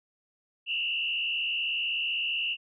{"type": "tone with frequency modulation", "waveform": "sine", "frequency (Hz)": 2794, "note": "F7", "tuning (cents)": 0, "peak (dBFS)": -27, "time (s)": [0.66, 2.57], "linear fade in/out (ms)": 50, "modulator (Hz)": 75.8, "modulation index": 1.8, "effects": []}